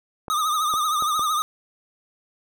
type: clicks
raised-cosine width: 1 ms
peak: -20 dBFS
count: 4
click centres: 0.282 / 0.739 / 1.024 / 1.194 s
type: tone with vibrato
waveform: square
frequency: 1232 Hz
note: D#6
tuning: 17 cents flat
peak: -21 dBFS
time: 0.3-1.42 s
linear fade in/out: 0 ms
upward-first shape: triangle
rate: 13 Hz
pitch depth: 88 cents each way
effects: none